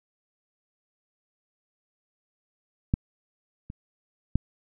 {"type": "clicks", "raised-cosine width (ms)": 5, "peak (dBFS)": [-9, -25, -9], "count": 3, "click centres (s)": [2.939, 3.701, 4.356], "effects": []}